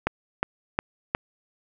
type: click train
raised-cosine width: 0.5 ms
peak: -7 dBFS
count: 4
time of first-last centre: 0.07-1.149 s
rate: 2.78 Hz
effects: none